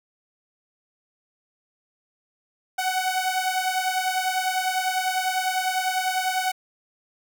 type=beating tone pair; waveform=sawtooth; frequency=743 / 753 Hz; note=F#5 / F#5; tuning=+7 / +30 cents; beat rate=10 Hz; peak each=-21 / -23 dBFS; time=2.78-6.52 s; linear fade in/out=10 ms; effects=none